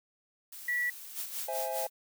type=noise; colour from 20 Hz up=blue; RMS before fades=-46 dBFS; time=0.52-1.47 s; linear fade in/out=5 ms
type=tone; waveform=sine; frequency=1946 Hz; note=B6; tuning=26 cents flat; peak=-28 dBFS; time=0.68-0.9 s; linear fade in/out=5 ms
type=noise with tremolo; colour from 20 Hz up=blue; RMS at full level=-36 dBFS; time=1.14-1.9 s; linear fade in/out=50 ms; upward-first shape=sine; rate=4.9 Hz; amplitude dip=75%
type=chord; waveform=triangle; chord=C augmented; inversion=none; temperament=equal; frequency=523.3 / 659.3 / 830.6 Hz; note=C5 / E5 / G#5; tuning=0 / 0 / 0 cents; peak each=-35 dBFS; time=1.48-1.87 s; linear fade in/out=5 ms
effects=none